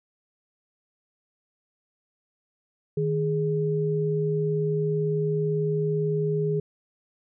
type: tone pair together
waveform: sine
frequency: 155.56 / 415.3 Hz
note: D#3 / G#4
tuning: 0 / 0 cents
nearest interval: octave + perfect fourth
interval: 1700 cents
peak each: -25 dBFS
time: 2.97-6.6 s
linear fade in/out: 5 ms
effects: none